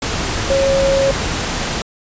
sine tone in noise, 545 Hz, C#5, 29 cents flat, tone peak -12 dBFS, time 0.5-1.11 s, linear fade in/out 2 ms, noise pink, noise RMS -20 dBFS, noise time 0.02-1.82 s, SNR +5 dB, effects resampled to 16000 Hz

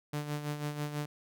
sawtooth tone with tremolo, 147.9 Hz, D3, 13 cents sharp, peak -28 dBFS, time 0.13-1.06 s, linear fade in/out 5 ms, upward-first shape sine, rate 6.1 Hz, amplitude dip 60%, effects none

